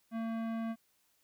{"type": "tone with tanh clipping", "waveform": "sine", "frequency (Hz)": 226.5, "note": "A#3", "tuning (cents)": -50, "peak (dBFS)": -36, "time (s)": [0.11, 0.76], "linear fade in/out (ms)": 50, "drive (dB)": 17, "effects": ["white hiss -73 dBFS RMS until 1.23 s"]}